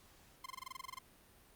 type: tone bursts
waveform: sawtooth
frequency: 1046.5 Hz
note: C6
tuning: in tune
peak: -39 dBFS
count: 13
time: 0.44-0.988 s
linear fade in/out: 5 ms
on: 20 ms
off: 24 ms
effects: pink hiss -64 dBFS RMS until 1.55 s + Opus 48 kbps